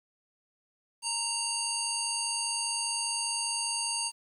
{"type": "harmonic tone", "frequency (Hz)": 925, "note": "A#5", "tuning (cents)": -14, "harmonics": [1, 3, 5, 7, 9, 10], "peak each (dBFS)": [-38, -38, -34, -39, -37, -35], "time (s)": [1.02, 4.12], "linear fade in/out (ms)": 50, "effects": ["10-bit"]}